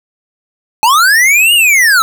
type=linear two-way sweep; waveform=square; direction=up then down; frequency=837 to 2912 to 1280 Hz; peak=-6 dBFS; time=0.83-2.02 s; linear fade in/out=0 ms; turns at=1.54 s; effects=none